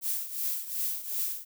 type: noise with tremolo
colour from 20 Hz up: violet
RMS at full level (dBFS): -29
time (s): 0.01-1.45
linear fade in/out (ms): 50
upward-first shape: triangle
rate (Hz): 2.7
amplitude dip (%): 80
effects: none